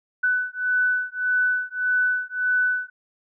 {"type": "beating tone pair", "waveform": "sine", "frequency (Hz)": [1495, 1496.7], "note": ["F#6", "F#6"], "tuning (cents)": [17, 19], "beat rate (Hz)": 1.7, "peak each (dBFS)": -23, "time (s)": [0.23, 2.9], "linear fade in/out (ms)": 10, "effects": []}